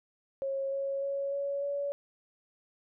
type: tone with pitch steps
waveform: sine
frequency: 544 / 549.7 / 555.4 / 561.2 / 567.1 Hz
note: C#5 / C#5 / C#5 / C#5 / C#5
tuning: -33 / -15 / +3 / +21 / +39 cents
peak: -30 dBFS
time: 0.42-1.92 s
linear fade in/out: 0 ms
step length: 300 ms
effects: none